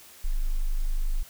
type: tone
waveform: sine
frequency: 25.59 Hz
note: G#0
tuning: 25 cents flat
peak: -22 dBFS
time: 0.24-1.23 s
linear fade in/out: 10 ms
effects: white hiss -50 dBFS RMS until 1.29 s